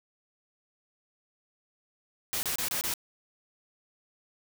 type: noise bursts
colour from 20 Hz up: white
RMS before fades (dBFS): -31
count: 5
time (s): 2.33-2.938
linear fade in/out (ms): 0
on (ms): 100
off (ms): 27
effects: none